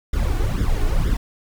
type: noise with flanger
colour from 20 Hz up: brown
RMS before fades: -19 dBFS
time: 0.13-1.17 s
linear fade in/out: 5 ms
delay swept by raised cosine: 0.57 to 2.77 ms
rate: 2.1 Hz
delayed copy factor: +0.8
effects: none